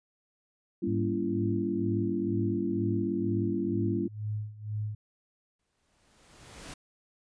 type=chord; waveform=sine; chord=G diminished seventh; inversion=none; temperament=just; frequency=196 / 235.2 / 282.2 / 338.7 Hz; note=G3 / Bb3 / Db4 / Fb4; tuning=0 / +16 / +31 / +47 cents; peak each=-33 / -35 / -34 / -31 dBFS; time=0.82-4.08 s; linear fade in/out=10 ms
type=tone with tremolo; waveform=sine; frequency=106.1 Hz; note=G#2; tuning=38 cents sharp; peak=-29 dBFS; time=0.87-4.95 s; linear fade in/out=5 ms; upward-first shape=sine; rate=2.1 Hz; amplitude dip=85%
type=noise with exponential growth; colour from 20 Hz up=pink; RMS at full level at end=-42 dBFS; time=5.59-6.74 s; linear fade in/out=5 ms; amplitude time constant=250 ms
effects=resampled to 22050 Hz